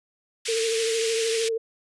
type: band-pass noise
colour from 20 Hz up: pink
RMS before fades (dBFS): -30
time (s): 0.45-1.49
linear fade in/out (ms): 10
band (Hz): 2100 to 10000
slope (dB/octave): 24
type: tone with vibrato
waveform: sine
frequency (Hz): 451.5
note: A4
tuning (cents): +45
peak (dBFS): -23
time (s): 0.48-1.58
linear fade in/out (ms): 10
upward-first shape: triangle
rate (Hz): 13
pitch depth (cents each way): 38
effects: resampled to 24000 Hz